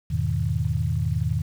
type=chord; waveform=sine; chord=E major seventh; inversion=none; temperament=equal; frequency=82.41 / 103.83 / 123.47 / 155.56 Hz; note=E2 / G#2 / B2 / D#3; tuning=0 / 0 / 0 / 0 cents; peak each=-27 dBFS; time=0.1-1.42 s; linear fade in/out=10 ms; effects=8-bit